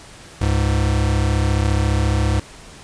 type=tone pair together; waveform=square; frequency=69.3 / 103.75 Hz; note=C#2 / G#2; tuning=0 / -1 cents; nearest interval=perfect fifth; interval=699 cents; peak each=-19 dBFS; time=0.41-2.4 s; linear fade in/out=5 ms; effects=pink hiss -41 dBFS RMS until 2.83 s + resampled to 22050 Hz